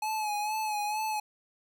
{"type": "tone with vibrato", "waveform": "square", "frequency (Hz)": 850, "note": "G#5", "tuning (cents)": 40, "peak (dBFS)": -30, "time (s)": [0.02, 1.2], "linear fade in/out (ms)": 5, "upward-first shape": "sine", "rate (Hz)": 2.2, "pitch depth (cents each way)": 45, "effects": []}